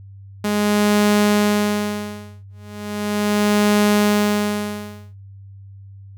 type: tone with tremolo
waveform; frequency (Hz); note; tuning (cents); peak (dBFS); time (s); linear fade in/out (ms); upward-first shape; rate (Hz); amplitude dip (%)
sawtooth; 207.7; G#3; 0; -9; 0.44-5.2; 5; sine; 0.37; 100
effects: added 98 Hz sine -37 dBFS peak until 6.17 s